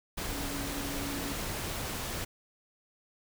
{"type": "tone in noise", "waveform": "sine", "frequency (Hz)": 280.5, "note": "C#4", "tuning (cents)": 21, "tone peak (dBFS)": -39, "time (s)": [0.31, 1.33], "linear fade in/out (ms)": 10, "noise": "pink", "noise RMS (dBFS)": -36, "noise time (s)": [0.17, 2.25], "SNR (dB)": -6, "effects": []}